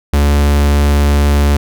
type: tone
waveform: 45% pulse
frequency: 72.1 Hz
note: D2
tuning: 31 cents flat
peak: -8 dBFS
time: 0.13-1.57 s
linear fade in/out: 5 ms
effects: none